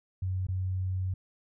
sine tone with dropouts, 93.2 Hz, F#2, 13 cents sharp, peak -28 dBFS, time 0.22-1.14 s, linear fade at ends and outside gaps 5 ms, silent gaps 0.468-0.485 s, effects none

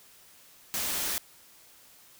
white band-stop noise, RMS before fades -31 dBFS, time 0.74-1.18 s, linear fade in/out 0 ms, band 110 to 160 Hz, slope 96 dB/octave, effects white hiss -56 dBFS RMS until 2.19 s

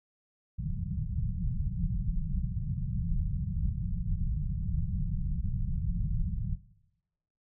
pink low-pass noise, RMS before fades -31 dBFS, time 0.58-6.56 s, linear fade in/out 20 ms, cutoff 190 Hz, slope 96 dB/octave, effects noise-tail reverb RT60 0.9 s tail -18 dB re dry

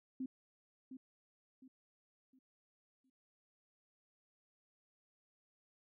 sine tone with echo, 260.6 Hz, C4, 7 cents flat, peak -38 dBFS, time 0.2-0.26 s, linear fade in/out 5 ms, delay 710 ms, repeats 4, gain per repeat -9 dB, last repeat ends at 3.1 s, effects none

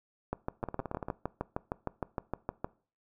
two click trains, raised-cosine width 1 ms, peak -22 / -18 dBFS, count 9 / 16, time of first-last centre 0.63-1.085 / 0.33-2.645 s, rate 17.6 / 6.48 Hz, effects noise-tail reverb RT60 0.4 s tail -21 dB re dry

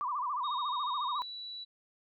sine tone with vibrato, 1080 Hz, C#6, 45 cents flat, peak -31 dBFS, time 0.01-1.22 s, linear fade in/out 0 ms, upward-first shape sine, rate 14 Hz, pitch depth 190 cents each way
sine tone with pitch glide, 3729 to 3939 Hz, A#7 to B7, 0 to -5 cents, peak -40 dBFS, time 0.43-1.65 s, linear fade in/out 20 ms, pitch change +95 cents, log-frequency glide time 1.13-1.21 s
effects none

